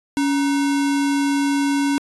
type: tone with sample-and-hold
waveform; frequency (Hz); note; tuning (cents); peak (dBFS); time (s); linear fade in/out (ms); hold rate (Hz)
sine; 281.4; C#4; +26; -16; 0.17-1.98; 0; 1225
effects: resampled to 24000 Hz